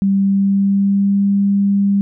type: tone with pitch glide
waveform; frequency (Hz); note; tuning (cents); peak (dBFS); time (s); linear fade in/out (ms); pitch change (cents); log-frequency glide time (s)
sine; 196 to 199.43; G3 to G3; 0 to +30; -11; 0.02-2.01; 0; +30; 0.14-1.26
effects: none